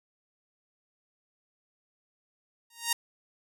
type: tone with exponential growth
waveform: 5% pulse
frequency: 932.3 Hz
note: A#5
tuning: in tune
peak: -10 dBFS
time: 2.7-2.93 s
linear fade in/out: 5 ms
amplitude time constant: 48 ms
effects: none